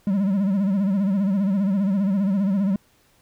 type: tone with vibrato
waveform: triangle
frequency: 196 Hz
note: G3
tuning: in tune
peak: -16 dBFS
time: 0.07-2.76 s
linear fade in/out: 2 ms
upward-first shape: sine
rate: 15 Hz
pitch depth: 99 cents each way
effects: pink hiss -60 dBFS RMS until 3.21 s